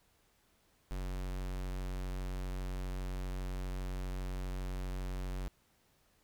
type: tone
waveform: square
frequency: 46.25 Hz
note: F#1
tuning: in tune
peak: -37 dBFS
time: 0.91-5.48 s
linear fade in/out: 0 ms
effects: pink hiss -71 dBFS RMS until 6.23 s